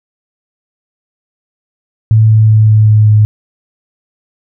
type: tone with pitch steps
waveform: sine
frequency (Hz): 110 / 109.3 / 108.61 / 107.92 / 107.24 / 106.56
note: A2 / A2 / A2 / A2 / A2 / G#2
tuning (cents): 0 / -11 / -22 / -33 / -44 / +45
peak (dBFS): -3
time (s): 2.11-3.25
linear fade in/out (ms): 0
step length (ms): 190
effects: none